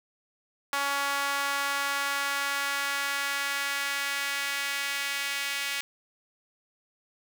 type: tone with high-pass filter sweep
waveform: sawtooth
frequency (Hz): 280.6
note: C#4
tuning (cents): +21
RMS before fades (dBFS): -30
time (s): 0.73-5.81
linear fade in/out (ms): 0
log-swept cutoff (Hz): 1100 to 2200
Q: 1.6
effects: none